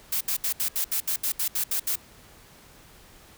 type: noise bursts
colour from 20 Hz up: blue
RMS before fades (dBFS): -26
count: 12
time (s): 0.12-1.957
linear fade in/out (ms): 5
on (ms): 88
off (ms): 71
effects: pink hiss -52 dBFS RMS until 3.37 s